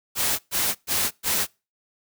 white noise bursts, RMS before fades -23 dBFS, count 4, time 0.15-1.47 s, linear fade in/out 50 ms, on 240 ms, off 120 ms, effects noise-tail reverb RT60 0.3 s tail -26 dB re dry

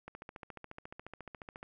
click train, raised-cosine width 0.5 ms, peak -30 dBFS, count 23, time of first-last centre 0.08-1.629 s, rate 14.2 Hz, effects none

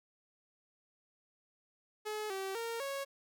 sawtooth tone with pitch steps, 426.3 / 385.5 / 461.5 / 552 Hz, G#4 / G4 / A#4 / C#5, +45 / -29 / -17 / -7 cents, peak -33 dBFS, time 2.05-3.05 s, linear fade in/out 20 ms, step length 250 ms, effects none

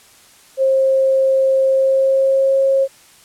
sine tone with pitch glide, 533 to 540.1 Hz, C5 to C#5, +32 to -45 cents, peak -11 dBFS, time 0.57-2.88 s, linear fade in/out 50 ms, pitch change +23 cents, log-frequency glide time 1.71-2.57 s, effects white hiss -47 dBFS RMS until 3.24 s + low-pass 11000 Hz 12 dB/octave

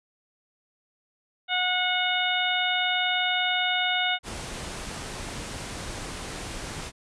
harmonic tone, 729 Hz, F#5, 26 cents flat, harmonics 1 / 2 / 3 / 4 / 5, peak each -29 / -29 / -29 / -29 / -29 dBFS, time 1.48-4.19 s, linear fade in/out 50 ms
pink low-pass noise, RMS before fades -36 dBFS, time 4.23-6.92 s, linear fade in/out 50 ms, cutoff 10000 Hz, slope 48 dB/octave
effects none

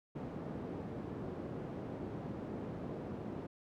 white band-pass noise, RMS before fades -43 dBFS, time 0.15-3.47 s, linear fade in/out 10 ms, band 100 to 350 Hz, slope 12 dB/octave, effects none

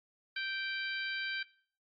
harmonic tone, 781 Hz, G5, 7 cents flat, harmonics 2 / 3 / 4 / 5 / 6, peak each -37 / -41 / -43 / -45 / -47 dBFS, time 0.36-1.43 s, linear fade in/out 5 ms, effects noise-tail reverb RT60 0.5 s tail -21 dB re dry + AAC 32 kbps

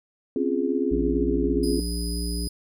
sine chord, Db major seventh, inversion third, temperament just, 259.9 / 277.2 / 346.5 / 415.8 Hz, C4 / Db4 / F4 / Ab4, -11 / 0 / -14 / +2 cents, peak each -27 dBFS, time 0.36-1.8 s, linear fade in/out 2 ms
harmonic tone, 58.27 Hz, A#1, in tune, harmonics 1 / 3 / 5 / 7, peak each -27 / -33 / -35 / -39 dBFS, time 0.91-2.48 s, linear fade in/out 5 ms
25% pulse tone, 4978 Hz, D#8, in tune, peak -29 dBFS, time 1.63-2.49 s, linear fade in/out 5 ms
effects none

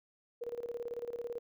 sine tone with tremolo, 475.9 Hz, A#4, 36 cents sharp, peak -35 dBFS, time 0.41-1.39 s, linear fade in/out 10 ms, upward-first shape square, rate 18 Hz, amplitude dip 75%, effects none

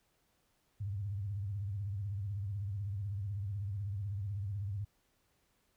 sine tone with vibrato, 100 Hz, G2, 35 cents sharp, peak -35 dBFS, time 0.8-4.85 s, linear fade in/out 10 ms, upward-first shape triangle, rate 16 Hz, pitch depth 150 cents each way, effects pink hiss -75 dBFS RMS until 5.76 s

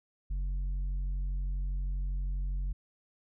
sine tone with tanh clipping, 46.25 Hz, F#1, in tune, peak -31 dBFS, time 0.3-2.73 s, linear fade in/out 10 ms, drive 5 dB, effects none

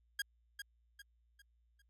sawtooth tone with echo, 1626 Hz, G#6, 37 cents flat, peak -31 dBFS, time 0.19-0.22 s, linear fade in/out 5 ms, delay 400 ms, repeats 4, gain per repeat -8 dB, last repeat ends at 1.82 s, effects added 58 Hz sine -70 dBFS peak until 1.89 s + AAC 64 kbps

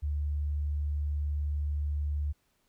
sine tone, 73.42 Hz, D2, in tune, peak -28 dBFS, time 0.02-2.33 s, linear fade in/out 20 ms, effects pink hiss -73 dBFS RMS until 2.68 s

